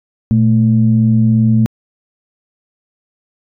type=tone pair together; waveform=sine; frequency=117.3 / 220.1 Hz; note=A#2 / A3; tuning=+11 / +1 cents; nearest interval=major seventh; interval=1090 cents; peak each=-10 dBFS; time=0.31-1.66 s; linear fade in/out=0 ms; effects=tanh soft clip ceiling 0 dBFS